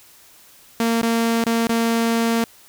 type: tone with dropouts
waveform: sawtooth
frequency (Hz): 229.8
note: A#3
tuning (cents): -25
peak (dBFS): -13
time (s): 0.8-2.44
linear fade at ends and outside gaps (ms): 2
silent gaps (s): 1.016-1.029 / 1.44-1.464 / 1.671-1.693
effects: white hiss -49 dBFS RMS until 2.68 s